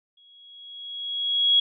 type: tone with exponential growth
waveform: sine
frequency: 3322 Hz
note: G#7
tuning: in tune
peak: -14 dBFS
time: 0.17-1.6 s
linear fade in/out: 5 ms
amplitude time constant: 310 ms
effects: none